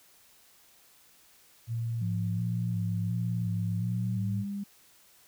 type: tone with vibrato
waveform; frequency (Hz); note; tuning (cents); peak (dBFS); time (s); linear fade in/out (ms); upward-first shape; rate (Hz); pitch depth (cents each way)
sine; 111.2; A2; +19; -29; 1.67-4.45; 50; square; 1.4; 67
type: tone with pitch glide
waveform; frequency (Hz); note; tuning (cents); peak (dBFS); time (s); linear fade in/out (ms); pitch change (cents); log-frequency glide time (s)
sine; 174.61 to 200.6; F3 to G3; 0 to +40; -32; 2.01-4.64; 10; +240; 3.78-4.48
effects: white hiss -60 dBFS RMS until 5.27 s